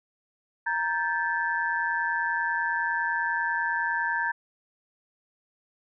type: tone cluster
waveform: sine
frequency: 933 / 1569 / 1739 Hz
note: A#5 / G6 / A6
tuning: +1 / +1 / -21 cents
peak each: -29 dBFS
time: 0.66-4.32 s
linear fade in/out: 10 ms
effects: none